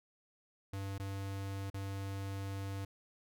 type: tone with dropouts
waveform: square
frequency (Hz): 98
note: G2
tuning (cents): 0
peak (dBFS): -39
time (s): 0.73-2.85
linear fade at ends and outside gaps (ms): 5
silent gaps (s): 0.981-0.997 / 1.701-1.741
effects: none